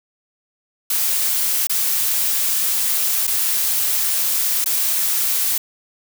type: noise with dropouts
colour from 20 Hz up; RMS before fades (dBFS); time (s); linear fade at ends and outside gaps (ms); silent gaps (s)
blue; -19; 0.9-5.58; 5; 1.671-1.695 / 3.27-3.275 / 4.644-4.659
effects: none